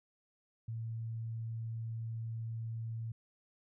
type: tone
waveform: sine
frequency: 113.5 Hz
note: A#2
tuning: 46 cents flat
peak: -37 dBFS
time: 0.68-3.12 s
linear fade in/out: 5 ms
effects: none